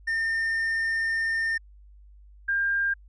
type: tone pair in turn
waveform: triangle / sine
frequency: 1812 / 1601.2 Hz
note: A#6 / G6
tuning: -50 / +36 cents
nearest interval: major second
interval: 214 cents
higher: first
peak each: -22 dBFS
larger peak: neither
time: 0.07-1.58 / 2.48-2.94 s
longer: first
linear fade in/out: 10 ms
effects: added 50 Hz sine -48 dBFS peak until 3.08 s + resampled to 22050 Hz